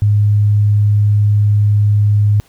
sine tone, 103.83 Hz, G#2, in tune, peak -8 dBFS, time 0.02-2.4 s, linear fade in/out 0 ms, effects pink hiss -50 dBFS RMS until 2.48 s

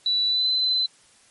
sine tone with pitch glide, 3951 to 4039 Hz, B7 to B7, 0 to +38 cents, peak -19 dBFS, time 0.06-0.86 s, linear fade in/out 2 ms, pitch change +38 cents, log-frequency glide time 0.27-0.47 s, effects white hiss -56 dBFS RMS until 1.3 s + MP3 48 kbps

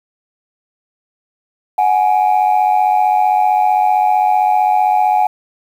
sine tone pair together, 740 / 835.5 Hz, F#5 / G#5, 0 / +10 cents, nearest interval major second, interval 210 cents, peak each -11 dBFS, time 1.78-5.27 s, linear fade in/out 5 ms, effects tanh soft clip ceiling -6 dBFS + 7-bit

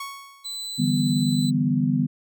sawtooth tone with exponential decay, 1108.7 Hz, C#6, in tune, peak -26 dBFS, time 0-0.79 s, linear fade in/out 5 ms, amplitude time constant 170 ms
35% pulse tone, 3999 Hz, B7, 21 cents sharp, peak -28 dBFS, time 0.44-1.51 s, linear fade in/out 20 ms
sine chord, E minor seventh, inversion third, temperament equal, 146.83 / 164.81 / 196 / 246.9 Hz, D3 / E3 / G3 / B3, 0 / 0 / 0 / 0 cents, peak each -24 / -27 / -26 / -22 dBFS, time 0.78-2.07 s, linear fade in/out 20 ms
effects none

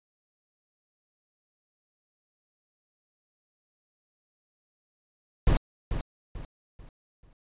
brown noise with echo, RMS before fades -20 dBFS, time 5.47-5.57 s, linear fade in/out 0 ms, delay 440 ms, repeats 4, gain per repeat -9 dB, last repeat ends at 7.33 s, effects resampled to 8000 Hz

